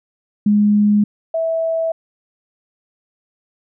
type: tone pair in turn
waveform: sine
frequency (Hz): 207.7 / 653.7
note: G#3 / E5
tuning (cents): 0 / -15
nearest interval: octave + minor sixth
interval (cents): 1985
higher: second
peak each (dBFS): -10 / -16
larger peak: first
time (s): 0.46-1.04 / 1.34-1.92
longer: neither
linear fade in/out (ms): 5
effects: none